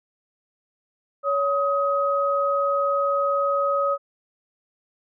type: tone pair together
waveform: sine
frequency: 562.2 / 1262 Hz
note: C#5 / D#6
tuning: +24 / +24 cents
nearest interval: octave + major second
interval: 1400 cents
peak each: -22 dBFS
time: 1.23-3.98 s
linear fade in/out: 50 ms
effects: none